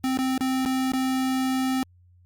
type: tone with dropouts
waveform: square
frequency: 261.1 Hz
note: C4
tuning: 3 cents flat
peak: -23 dBFS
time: 0.04-1.83 s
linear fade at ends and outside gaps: 0 ms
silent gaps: 0.173-0.188 / 0.378-0.408 / 0.651-0.659 / 0.919-0.935 s
effects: added 89 Hz sine -53 dBFS peak until 2.25 s + Opus 48 kbps